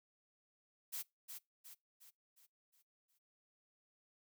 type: noise with echo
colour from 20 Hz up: blue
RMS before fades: -43 dBFS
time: 0.92-1.03 s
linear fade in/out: 20 ms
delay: 360 ms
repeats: 6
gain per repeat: -6 dB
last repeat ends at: 3.19 s
effects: noise-tail reverb RT60 0.2 s tail -23 dB re dry